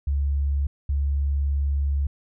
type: tone pair in turn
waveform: sine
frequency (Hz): 70.4 / 70.4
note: C#2 / C#2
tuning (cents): +27 / +27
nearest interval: unison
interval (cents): 0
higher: neither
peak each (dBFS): -20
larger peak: neither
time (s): 0.07-0.67 / 0.89-2.07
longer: second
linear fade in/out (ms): 5
effects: none